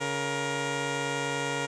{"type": "tone pair together", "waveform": "10% pulse", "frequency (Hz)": [140.39, 471.6], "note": ["C#3", "A#4"], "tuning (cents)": [22, 20], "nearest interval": "octave + major sixth", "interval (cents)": 2098, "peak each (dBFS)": [-24, -22], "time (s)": [0, 1.67], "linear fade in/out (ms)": 20, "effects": ["resampled to 22050 Hz"]}